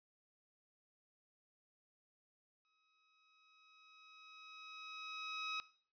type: tone with exponential growth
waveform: 15% pulse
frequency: 1275 Hz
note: D#6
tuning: 42 cents sharp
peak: -32 dBFS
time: 2.65-5.6 s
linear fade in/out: 0 ms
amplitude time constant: 640 ms
effects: noise-tail reverb RT60 0.5 s tail -18 dB re dry + resampled to 11025 Hz